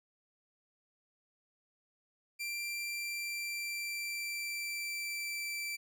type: tone with pitch glide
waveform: sawtooth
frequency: 2362 to 2335 Hz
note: D7 to D7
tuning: +9 to -11 cents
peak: -33 dBFS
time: 2.39-5.77 s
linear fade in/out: 20 ms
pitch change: -20 cents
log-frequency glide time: 2.72-5.45 s
effects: none